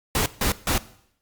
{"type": "noise bursts", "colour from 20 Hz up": "pink", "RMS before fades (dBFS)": -22, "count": 3, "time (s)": [0.15, 0.78], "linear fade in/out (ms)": 2, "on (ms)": 110, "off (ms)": 150, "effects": ["noise-tail reverb RT60 0.7 s tail -18 dB re dry", "Opus 48 kbps"]}